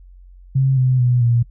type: tone with pitch steps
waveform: sine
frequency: 133.8 / 128.5 / 123.41 / 118.52 Hz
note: C3 / C3 / B2 / A#2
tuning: +39 / -31 / -1 / +29 cents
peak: -12 dBFS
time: 0.55-1.43 s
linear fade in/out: 10 ms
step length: 220 ms
effects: noise-tail reverb RT60 0.1 s tail -23 dB re dry + added 45 Hz sine -40 dBFS peak until 1.5 s